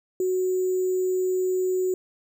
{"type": "tone with sample-and-hold", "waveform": "sine", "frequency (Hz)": 370, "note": "F#4", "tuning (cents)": 0, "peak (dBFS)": -21, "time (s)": [0.2, 1.94], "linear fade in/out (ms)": 2, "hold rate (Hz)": 7350, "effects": []}